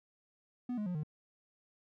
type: tone with pitch steps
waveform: triangle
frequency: 246.9 / 210 / 178.67 / 151.98 Hz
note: B3 / G#3 / F3 / D#3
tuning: 0 / +19 / +40 / -40 cents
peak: -32 dBFS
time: 0.69-1.034 s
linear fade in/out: 5 ms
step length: 86 ms
effects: none